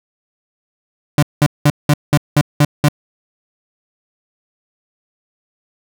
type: tone bursts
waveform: 35% pulse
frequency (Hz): 146.83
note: D3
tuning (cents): 0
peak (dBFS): -6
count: 8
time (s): 1.18-2.886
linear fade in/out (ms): 2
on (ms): 47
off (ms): 190
effects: none